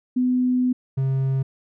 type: tone pair in turn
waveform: sine / triangle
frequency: 251.3 / 133.89 Hz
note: B3 / C3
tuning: +30 / +40 cents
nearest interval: major seventh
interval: 1090 cents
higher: first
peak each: -17 dBFS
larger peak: neither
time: 0.16-0.73 / 0.97-1.43 s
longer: first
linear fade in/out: 10 ms
effects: none